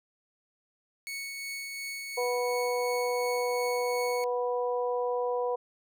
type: tone with tremolo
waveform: sawtooth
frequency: 2216 Hz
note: C#7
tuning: 1 cent flat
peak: -31 dBFS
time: 1.07-4.24 s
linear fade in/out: 0 ms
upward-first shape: triangle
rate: 2.8 Hz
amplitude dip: 30%
type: harmonic tone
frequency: 245.5 Hz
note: B3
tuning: 10 cents flat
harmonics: 2 / 3 / 4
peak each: -28 / -36 / -35 dBFS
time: 2.17-5.56 s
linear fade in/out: 10 ms
effects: none

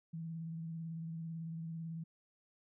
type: tone with vibrato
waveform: sine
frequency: 163.7 Hz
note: E3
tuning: 12 cents flat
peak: -40 dBFS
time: 0.13-2.04 s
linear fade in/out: 10 ms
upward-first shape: sine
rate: 18 Hz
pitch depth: 30 cents each way
effects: none

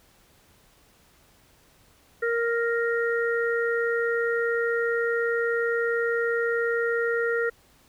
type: harmonic tone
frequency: 466.2 Hz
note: A#4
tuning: in tune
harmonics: 1 / 3 / 4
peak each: -24 / -29 / -30 dBFS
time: 2.22-7.5 s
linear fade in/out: 10 ms
effects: pink hiss -59 dBFS RMS until 7.88 s

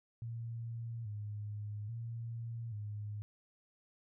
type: tone with vibrato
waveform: sine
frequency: 110 Hz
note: A2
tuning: in tune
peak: -39 dBFS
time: 0.22-3.22 s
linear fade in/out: 0 ms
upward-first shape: square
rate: 0.6 Hz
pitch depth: 88 cents each way
effects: none

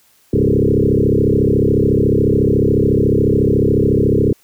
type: tone with frequency modulation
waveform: sine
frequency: 262.5 Hz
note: C4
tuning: 6 cents sharp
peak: -10 dBFS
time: 0.33-4.33 s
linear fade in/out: 5 ms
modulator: 34 Hz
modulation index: 5.7
effects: white hiss -54 dBFS RMS until 4.43 s

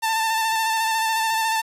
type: tone with vibrato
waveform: sawtooth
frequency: 891 Hz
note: A5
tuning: 22 cents sharp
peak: -16 dBFS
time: 0.02-1.62 s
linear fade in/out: 20 ms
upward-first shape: square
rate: 14 Hz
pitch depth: 20 cents each way
effects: resampled to 32000 Hz + 8-bit

